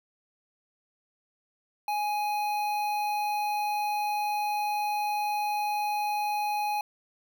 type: tone with notch filter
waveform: square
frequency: 834 Hz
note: G#5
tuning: 7 cents sharp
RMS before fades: -29 dBFS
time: 1.88-6.81 s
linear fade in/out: 2 ms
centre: 7400 Hz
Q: 0.76
effects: none